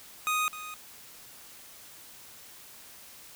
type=tone with echo; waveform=25% pulse; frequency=1244.5 Hz; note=D#6; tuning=in tune; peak=-22 dBFS; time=0.27-0.48 s; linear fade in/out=0 ms; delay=260 ms; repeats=1; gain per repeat=-13 dB; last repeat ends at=0.74 s; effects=white hiss -50 dBFS RMS until 3.35 s